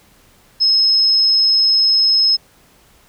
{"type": "tone", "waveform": "sine", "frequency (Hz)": 5170, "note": "E8", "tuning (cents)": -34, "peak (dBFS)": -10, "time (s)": [0.6, 2.37], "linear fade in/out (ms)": 20, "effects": ["pink hiss -51 dBFS RMS until 3.08 s"]}